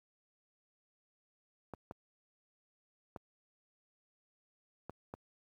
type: clicks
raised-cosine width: 1 ms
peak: -29 dBFS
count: 5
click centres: 1.737 / 1.911 / 3.162 / 4.896 / 5.139 s
effects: high-pass 60 Hz 12 dB/octave + 11-bit